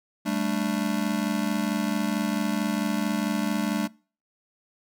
square chord, G suspended second, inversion none, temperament just, 196 / 220.5 / 294 Hz, G3 / A3 / D4, 0 / +4 / +2 cents, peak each -30 / -29 / -30 dBFS, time 0.25-3.88 s, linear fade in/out 20 ms, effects noise-tail reverb RT60 0.4 s tail -24 dB re dry

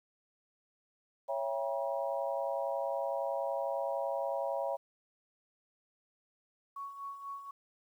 sine chord, C# diminished seventh, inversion none, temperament just, 554.4 / 665.2 / 798.3 / 957.9 Hz, C#5 / E5 / G5 / Bb5, 0 / +16 / +31 / +47 cents, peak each -35 / -37 / -40 / -40 dBFS, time 1.28-4.77 s, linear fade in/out 20 ms
sine tone with tremolo, 1114 Hz, C#6, 8 cents sharp, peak -38 dBFS, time 6.76-7.51 s, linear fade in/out 5 ms, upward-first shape sine, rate 4.1 Hz, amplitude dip 60%
effects 11-bit

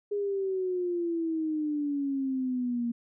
sine exponential sweep, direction down, 413 to 233.8 Hz, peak -27 dBFS, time 0.11-2.92 s, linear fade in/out 10 ms, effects none

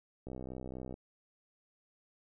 click train, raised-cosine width 2 ms, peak -30 dBFS, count 44, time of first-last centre 0.27-0.941 s, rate 64.1 Hz, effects none

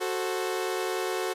sawtooth chord, F# diminished, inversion none, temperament equal with one note detuned, 370 / 440 / 526.9 Hz, F#4 / A4 / C5, 0 / 0 / +12 cents, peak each -26 / -29 / -32 dBFS, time 0-1.34 s, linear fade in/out 20 ms, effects resampled to 32000 Hz

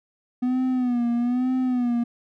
triangle tone with vibrato, 246.9 Hz, B3, in tune, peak -18 dBFS, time 0.42-2.04 s, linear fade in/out 10 ms, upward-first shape sine, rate 1.1 Hz, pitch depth 74 cents each way, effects none

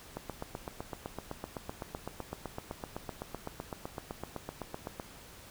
click train, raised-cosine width 1 ms, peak -23 dBFS, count 39, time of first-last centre 0.17-4.998 s, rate 7.87 Hz, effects pink hiss -52 dBFS RMS until 5.5 s

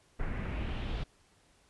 brown noise with low-pass filter sweep, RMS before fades -35 dBFS, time 0.19-1.04 s, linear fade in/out 10 ms, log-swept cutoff 1800 to 3800 Hz, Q 2.6, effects pink hiss -66 dBFS RMS until 1.69 s + resampled to 24000 Hz

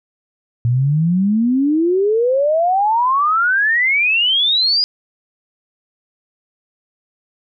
sine exponential sweep, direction up, 115.5 to 4978 Hz, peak -12 dBFS, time 0.65-4.84 s, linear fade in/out 0 ms, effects none

